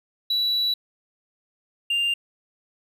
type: tone pair in turn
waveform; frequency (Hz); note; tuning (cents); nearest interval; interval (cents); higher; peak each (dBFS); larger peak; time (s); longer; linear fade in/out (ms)
triangle; 3933 / 2795; B7 / F7; -8 / +1; tritone; 591; first; -18; neither; 0.3-0.74 / 1.9-2.14; first; 5
effects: tanh soft clip ceiling -14 dBFS